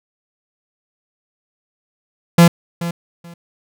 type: tone with echo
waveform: 45% pulse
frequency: 170.5 Hz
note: F3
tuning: 41 cents flat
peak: -5 dBFS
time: 2.38-2.48 s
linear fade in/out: 5 ms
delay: 430 ms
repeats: 2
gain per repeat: -15 dB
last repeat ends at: 3.34 s
effects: none